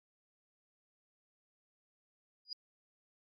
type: tone with exponential growth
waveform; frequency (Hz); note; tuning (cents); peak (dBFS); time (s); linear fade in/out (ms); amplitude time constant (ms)
sine; 4900; D#8; -27; -35; 2.45-2.53; 2; 17
effects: AAC 32 kbps